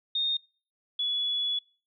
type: tone pair in turn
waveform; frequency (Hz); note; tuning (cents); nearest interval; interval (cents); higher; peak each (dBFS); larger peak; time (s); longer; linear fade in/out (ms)
sine; 3680 / 3404; A#7 / G#7; -23 / +42; minor second; 135; first; -25 / -26; first; 0.15-0.37 / 0.99-1.59; second; 5
effects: noise-tail reverb RT60 0.4 s tail -26 dB re dry